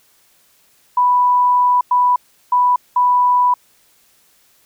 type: tone bursts at uneven times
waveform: sine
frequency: 987.8 Hz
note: B5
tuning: in tune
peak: -10 dBFS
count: 4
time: 0.97-1.81 / 1.91-2.16 / 2.52-2.76 / 2.96-3.54 s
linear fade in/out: 5 ms
effects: white hiss -55 dBFS RMS until 4.65 s